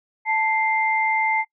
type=tone pair together; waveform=sine; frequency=880 / 2093 Hz; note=A5 / C7; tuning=0 / 0 cents; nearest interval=octave + minor third; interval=1500 cents; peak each=-21 dBFS; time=0.25-1.45 s; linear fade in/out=50 ms; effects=noise-tail reverb RT60 0.1 s tail -23 dB re dry